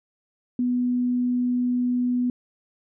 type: tone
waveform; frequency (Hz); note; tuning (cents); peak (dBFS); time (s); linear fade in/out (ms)
sine; 246.9; B3; 0; -20; 0.59-2.3; 2
effects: none